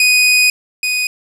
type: tone pair in turn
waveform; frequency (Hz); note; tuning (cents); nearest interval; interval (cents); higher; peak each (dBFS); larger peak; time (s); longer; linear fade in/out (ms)
sawtooth; 2489 / 2489; D#7 / D#7; 0 / 0; unison; 0; neither; -5 / -11; first; 0-0.5 / 0.83-1.07; first; 2
effects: low-pass 12000 Hz 12 dB/octave + 7-bit